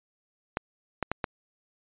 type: clicks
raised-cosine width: 0.5 ms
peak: -12 dBFS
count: 4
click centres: 0.571 / 1.027 / 1.116 / 1.242 s
effects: resampled to 8000 Hz